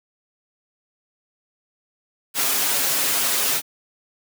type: noise with comb filter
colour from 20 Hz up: white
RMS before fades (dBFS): -21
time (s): 2.34-3.62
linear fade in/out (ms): 50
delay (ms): 7.3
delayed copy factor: +0.8
effects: high-pass 200 Hz 12 dB/octave